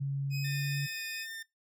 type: tone with pitch glide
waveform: sine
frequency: 138.59 to 141.67 Hz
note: C#3 to C#3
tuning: 0 to +38 cents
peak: -30 dBFS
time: 0-0.87 s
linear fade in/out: 20 ms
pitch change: +38 cents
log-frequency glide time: 0.38-0.58 s
type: tone with vibrato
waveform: 25% pulse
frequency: 2508 Hz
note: D#7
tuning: 13 cents sharp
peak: -35 dBFS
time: 0.3-1.27 s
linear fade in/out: 50 ms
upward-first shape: sine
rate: 2.3 Hz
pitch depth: 13 cents each way
type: tone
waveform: sawtooth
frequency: 1803 Hz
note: A6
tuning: 42 cents sharp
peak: -37 dBFS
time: 0.44-1.43 s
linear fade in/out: 10 ms
effects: noise-tail reverb RT60 0.2 s tail -22 dB re dry